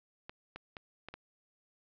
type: clicks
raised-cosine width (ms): 0.3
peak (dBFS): -27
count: 5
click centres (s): 0.295 / 0.56 / 0.768 / 1.086 / 1.14
effects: low-pass 4000 Hz 12 dB/octave